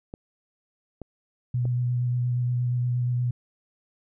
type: clicks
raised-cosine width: 2 ms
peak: -23 dBFS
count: 3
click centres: 0.139 / 1.017 / 1.654 s
type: tone with vibrato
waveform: sine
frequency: 123 Hz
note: B2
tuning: 7 cents flat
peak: -22 dBFS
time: 1.54-3.31 s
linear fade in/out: 5 ms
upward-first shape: square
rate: 8.5 Hz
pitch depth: 12 cents each way
effects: none